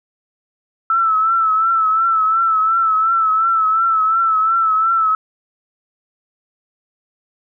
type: tone with vibrato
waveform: sine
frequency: 1318.5 Hz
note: E6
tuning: in tune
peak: -12 dBFS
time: 0.9-5.15 s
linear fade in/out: 2 ms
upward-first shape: triangle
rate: 2.8 Hz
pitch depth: 60 cents each way
effects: none